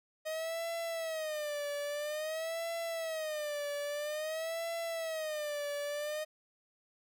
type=tone with vibrato; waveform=45% pulse; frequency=622.3 Hz; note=D#5; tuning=in tune; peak=-35 dBFS; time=0.25-6.25 s; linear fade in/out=20 ms; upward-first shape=sine; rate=0.5 Hz; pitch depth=130 cents each way; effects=none